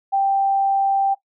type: tone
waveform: sine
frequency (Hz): 785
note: G5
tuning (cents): +2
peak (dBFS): -15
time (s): 0.12-1.15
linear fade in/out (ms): 20
effects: noise-tail reverb RT60 0.1 s tail -17 dB re dry